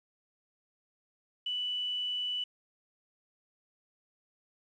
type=tone with quantisation; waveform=sine; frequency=2970 Hz; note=F#7; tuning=6 cents sharp; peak=-31 dBFS; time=1.46-2.44 s; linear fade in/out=5 ms; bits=10; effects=resampled to 22050 Hz